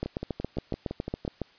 two click trains, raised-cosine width 2 ms, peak -19 / -16 dBFS, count 8 / 11, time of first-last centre 0.06-1.25 / 0.03-1.417 s, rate 5.88 / 7.21 Hz, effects white hiss -58 dBFS RMS until 1.58 s + resampled to 11025 Hz

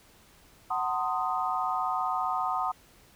sine tone cluster, 746 / 906 / 1041 / 1245 Hz, F#5 / A#5 / C6 / D#6, +14 / -50 / -9 / +1 cents, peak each -31 / -34 / -33 / -31 dBFS, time 0.7-2.72 s, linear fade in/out 10 ms, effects pink hiss -58 dBFS RMS until 3.15 s

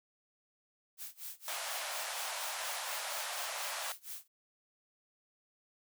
blue noise with tremolo, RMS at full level -43 dBFS, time 0.97-4.28 s, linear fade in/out 50 ms, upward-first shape sine, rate 4.2 Hz, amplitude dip 95%
pink band-pass noise, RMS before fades -40 dBFS, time 1.48-3.92 s, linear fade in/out 0 ms, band 590 to 12000 Hz, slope 48 dB/octave
effects none

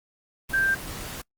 sine tone in noise, 1576 Hz, G6, 9 cents sharp, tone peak -20 dBFS, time 0.53-0.75 s, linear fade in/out 10 ms, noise pink, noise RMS -36 dBFS, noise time 0.49-1.22 s, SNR +13 dB, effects noise-tail reverb RT60 0.1 s tail -26 dB re dry + Opus 24 kbps

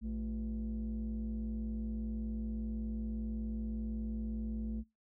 sine tone pair together, 58.27 / 220 Hz, A#1 / A3, 0 / 0 cents, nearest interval octave + major seventh, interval 2300 cents, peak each -36 / -36 dBFS, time 0.01-4.84 s, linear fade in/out 50 ms, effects noise-tail reverb RT60 0.2 s tail -24 dB re dry + tanh soft clip ceiling -32 dBFS

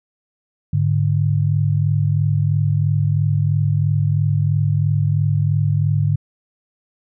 sine tone pair together, 103.83 / 146.84 Hz, G#2 / D3, 0 / 0 cents, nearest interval tritone, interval 600 cents, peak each -17 dBFS, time 0.73-6.16 s, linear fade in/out 5 ms, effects none

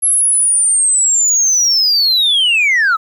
sine linear sweep, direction down, 11175 to 1248 Hz, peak -7 dBFS, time 0.02-2.97 s, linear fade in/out 20 ms, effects tanh soft clip ceiling -8 dBFS + 8-bit

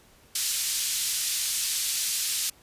white band-pass noise, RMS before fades -28 dBFS, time 0.35-2.5 s, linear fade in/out 5 ms, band 3400 to 9600 Hz, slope 12 dB/octave, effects pink hiss -57 dBFS RMS until 2.62 s + resampled to 32000 Hz

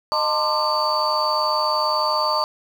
sine tone cluster, 615 / 901 / 1042 / 1193 / 4564 Hz, D#5 / A5 / C6 / D6 / C#8, -20 / +41 / -7 / +27 / +50 cents, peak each -24 dBFS, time 0.12-2.44 s, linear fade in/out 0 ms, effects tanh soft clip ceiling -9 dBFS + 7-bit

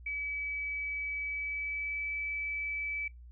sine tone with pitch glide, 2288 to 2303 Hz, D7 to D7, -46 to -34 cents, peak -33 dBFS, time 0.06-3.08 s, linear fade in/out 5 ms, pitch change +12 cents, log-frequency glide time 1.26-2.08 s, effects noise-tail reverb RT60 0.2 s tail -25 dB re dry + added 60 Hz sine -48 dBFS peak until 3.31 s

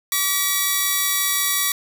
5% pulse tone pair together, 1145.5 / 1931 Hz, D6 / B6, -44 / -39 cents, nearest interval major sixth, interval 905 cents, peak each -10 dBFS, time 0.12-1.72 s, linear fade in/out 2 ms, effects 7-bit

